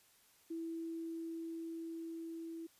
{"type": "tone with level ramp", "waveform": "sine", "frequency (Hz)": 329.6, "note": "E4", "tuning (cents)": 0, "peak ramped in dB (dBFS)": [-39, -43], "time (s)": [0.5, 2.67], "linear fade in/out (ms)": 10, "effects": ["white hiss -68 dBFS RMS until 2.79 s", "resampled to 32000 Hz"]}